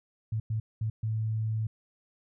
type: tone bursts at uneven times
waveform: sine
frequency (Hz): 110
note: A2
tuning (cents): 0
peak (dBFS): -27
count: 4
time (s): 0.32-0.4 / 0.5-0.6 / 0.81-0.9 / 1.03-1.67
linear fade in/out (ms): 5
effects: none